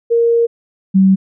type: tone pair in turn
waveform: sine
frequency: 466.2 / 191.43 Hz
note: A#4 / G3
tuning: 0 / -41 cents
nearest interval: octave + minor third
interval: 1541 cents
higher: first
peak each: -9 / -6 dBFS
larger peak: second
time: 0.1-0.47 / 0.94-1.16 s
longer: first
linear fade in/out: 20 ms
effects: none